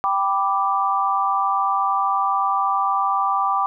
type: chord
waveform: sine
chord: G major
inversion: none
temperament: equal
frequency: 784 / 987.8 / 1174.7 Hz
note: G5 / B5 / D6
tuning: 0 / 0 / 0 cents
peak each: -22 / -24 / -20 dBFS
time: 0.04-3.66 s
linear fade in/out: 0 ms
effects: none